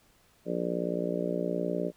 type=harmonic tone; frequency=59.3 Hz; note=A#1; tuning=30 cents sharp; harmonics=3 / 4 / 5 / 6 / 7 / 8 / 9 / 10; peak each=-34 / -40 / -36 / -38 / -35 / -38 / -39 / -35 dBFS; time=0.45-1.92 s; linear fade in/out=50 ms; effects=pink hiss -64 dBFS RMS until 1.96 s